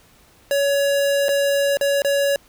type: tone with dropouts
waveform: square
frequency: 562 Hz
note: C#5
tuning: 24 cents sharp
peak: -17 dBFS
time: 0.51-2.36 s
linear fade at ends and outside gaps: 1 ms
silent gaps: 1.284-1.29 / 1.771-1.811 / 2.02-2.047 s
effects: pink hiss -53 dBFS RMS until 2.48 s